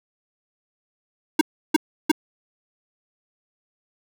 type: tone bursts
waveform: square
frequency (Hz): 311.7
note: D#4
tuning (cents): +3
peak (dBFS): -13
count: 3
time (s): 1.39-2.116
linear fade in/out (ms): 5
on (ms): 22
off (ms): 330
effects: none